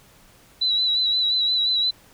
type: tone with vibrato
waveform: sine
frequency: 3951 Hz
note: B7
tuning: in tune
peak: -18 dBFS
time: 0.61-1.91 s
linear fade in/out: 10 ms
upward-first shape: sine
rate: 5.7 Hz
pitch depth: 40 cents each way
effects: pink hiss -53 dBFS RMS until 2.13 s